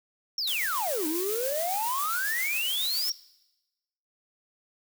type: exponential two-way sweep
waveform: triangle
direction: down then up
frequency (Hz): 5650 to 300.4 to 5650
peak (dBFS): -26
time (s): 0.38-3.12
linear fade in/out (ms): 2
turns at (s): 1.07
type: noise with tremolo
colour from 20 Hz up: blue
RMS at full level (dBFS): -32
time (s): 0.47-3.1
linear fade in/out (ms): 5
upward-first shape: triangle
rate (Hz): 7.3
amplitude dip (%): 30
effects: noise-tail reverb RT60 1.0 s tail -20 dB re dry